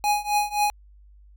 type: tone with tremolo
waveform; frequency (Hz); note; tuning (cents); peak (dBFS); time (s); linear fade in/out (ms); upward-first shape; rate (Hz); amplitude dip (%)
square; 830.6; G#5; 0; -18; 0.04-0.7; 0; triangle; 3.8; 95
effects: added 50 Hz sine -48 dBFS peak until 1.36 s